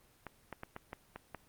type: clicks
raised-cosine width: 0.5 ms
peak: -27 dBFS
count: 7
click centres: 0.267 / 0.527 / 0.634 / 0.764 / 0.931 / 1.16 / 1.347 s
effects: pink hiss -66 dBFS RMS until 1.48 s + Opus 24 kbps

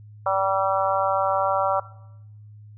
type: harmonic tone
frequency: 193 Hz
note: G3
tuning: 27 cents flat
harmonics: 3 / 4 / 5 / 6 / 7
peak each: -24 / -25 / -26 / -27 / -27 dBFS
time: 0.26-1.8 s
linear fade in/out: 5 ms
effects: noise-tail reverb RT60 0.8 s tail -18 dB re dry + added 105 Hz sine -42 dBFS peak until 2.77 s

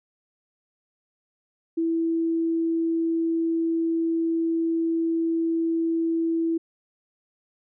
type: tone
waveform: sine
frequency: 329.6 Hz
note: E4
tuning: in tune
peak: -21 dBFS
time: 1.77-6.58 s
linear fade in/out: 10 ms
effects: none

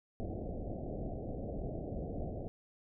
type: low-pass noise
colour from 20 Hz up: pink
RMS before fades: -40 dBFS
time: 0.2-2.48 s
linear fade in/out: 0 ms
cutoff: 730 Hz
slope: 96 dB/octave
effects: none

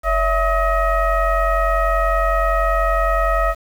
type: tone with frequency modulation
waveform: sine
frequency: 659.3 Hz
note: E5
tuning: in tune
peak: -14 dBFS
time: 0.03-3.55 s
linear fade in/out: 50 ms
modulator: 614 Hz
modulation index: 1.5
effects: 7-bit

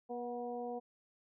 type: harmonic tone with a mistuned harmonic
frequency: 241.2 Hz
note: B3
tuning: 41 cents flat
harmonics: 1 / 2 / 3 / 4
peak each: -45 / -41 / -43 / -54 dBFS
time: 0.09-0.8 s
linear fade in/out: 20 ms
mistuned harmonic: 3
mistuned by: +16 cents
effects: none

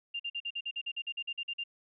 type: tone bursts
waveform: sine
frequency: 2794 Hz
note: F7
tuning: in tune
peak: -33 dBFS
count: 15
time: 0.14-1.639 s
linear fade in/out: 10 ms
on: 57 ms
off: 46 ms
effects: none

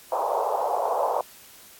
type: band-pass noise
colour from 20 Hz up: white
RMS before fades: -25 dBFS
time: 0.12-1.21 s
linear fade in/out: 2 ms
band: 460 to 990 Hz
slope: 48 dB/octave
effects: white hiss -49 dBFS RMS until 1.79 s + AAC 64 kbps

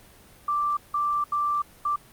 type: tone bursts at uneven times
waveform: sine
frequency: 1174.7 Hz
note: D6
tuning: in tune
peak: -22 dBFS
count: 4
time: 0.48-0.77 / 0.94-1.24 / 1.32-1.62 / 1.85-1.96 s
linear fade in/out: 5 ms
effects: pink hiss -52 dBFS RMS until 2.12 s + Opus 32 kbps

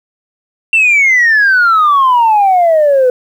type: exponential sweep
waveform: sine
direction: down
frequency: 2727 to 493.9 Hz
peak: -4 dBFS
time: 0.73-3.1 s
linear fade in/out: 2 ms
effects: tanh soft clip ceiling -3 dBFS + 7-bit

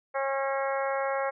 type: harmonic tone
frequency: 272.1 Hz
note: C#4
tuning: 32 cents flat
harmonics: 2 / 3 / 4 / 5 / 6 / 7 / 8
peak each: -29 / -33 / -35 / -37 / -39 / -40 / -41 dBFS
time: 0.14-1.31 s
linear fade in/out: 20 ms
effects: none

